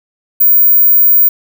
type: tone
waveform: sine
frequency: 15220 Hz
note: A#9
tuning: 35 cents sharp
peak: -4 dBFS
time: 0.4-1.29 s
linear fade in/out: 10 ms
effects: none